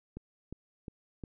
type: click train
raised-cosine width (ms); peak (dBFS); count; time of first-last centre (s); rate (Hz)
3; -28; 4; 0.17-1.238; 2.81
effects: none